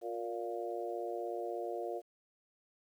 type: harmonic tone with a mistuned harmonic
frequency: 116.7 Hz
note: A#2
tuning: 2 cents sharp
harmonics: 3 / 4 / 5 / 6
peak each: -41 / -41 / -43 / -42 dBFS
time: 0.01-2.02 s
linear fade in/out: 50 ms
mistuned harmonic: 3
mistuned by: +26 cents
effects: 11-bit